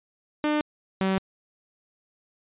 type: tone pair in turn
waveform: sawtooth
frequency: 300 / 191.03 Hz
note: D4 / G3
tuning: +37 / -44 cents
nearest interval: minor sixth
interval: 781 cents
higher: first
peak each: -18 dBFS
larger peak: neither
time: 0.44-0.61 / 1.01-1.18 s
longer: neither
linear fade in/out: 0 ms
effects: resampled to 8000 Hz